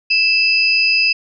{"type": "tone pair together", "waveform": "sine", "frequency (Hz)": [2637, 4970], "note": ["E7", "D#8"], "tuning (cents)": [0, -3], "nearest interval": "major seventh", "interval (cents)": 1097, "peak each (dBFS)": [-13, -16], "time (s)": [0.1, 1.13], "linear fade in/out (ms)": 10, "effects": []}